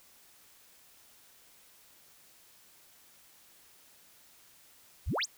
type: exponential sweep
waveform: sine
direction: up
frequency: 42.74 to 9260 Hz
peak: -29 dBFS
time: 5.06-5.26 s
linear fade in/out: 20 ms
effects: white hiss -60 dBFS RMS until 5.37 s